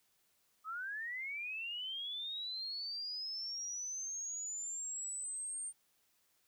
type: linear sweep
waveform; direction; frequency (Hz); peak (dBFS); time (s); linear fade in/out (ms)
sine; up; 1242 to 8800; -39; 0.64-5.73; 50
effects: white hiss -75 dBFS RMS until 6.47 s